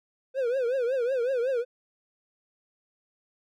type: tone with vibrato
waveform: triangle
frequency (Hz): 503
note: B4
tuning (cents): +32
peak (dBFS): -22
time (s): 0.34-1.65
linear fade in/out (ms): 50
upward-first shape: triangle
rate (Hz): 5.4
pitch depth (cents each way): 170
effects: none